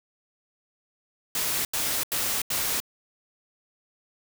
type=noise bursts; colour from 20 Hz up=white; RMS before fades=-27 dBFS; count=4; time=1.35-2.802 s; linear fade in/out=2 ms; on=300 ms; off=84 ms; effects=none